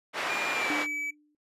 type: band-pass noise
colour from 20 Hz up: white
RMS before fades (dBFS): -32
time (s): 0.13-0.87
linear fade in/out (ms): 50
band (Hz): 340 to 2100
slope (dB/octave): 12
type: tone with pitch glide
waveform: triangle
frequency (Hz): 2409 to 2292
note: D7 to D7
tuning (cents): +43 to -43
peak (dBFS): -29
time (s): 0.29-1.11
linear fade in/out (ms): 10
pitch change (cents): -86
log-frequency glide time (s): 0.53-0.72
type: tone with exponential decay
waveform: sine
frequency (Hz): 298.3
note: D4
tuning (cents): +27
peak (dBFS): -28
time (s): 0.7-1.35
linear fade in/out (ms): 2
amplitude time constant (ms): 140
effects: noise-tail reverb RT60 0.1 s tail -17 dB re dry + resampled to 32000 Hz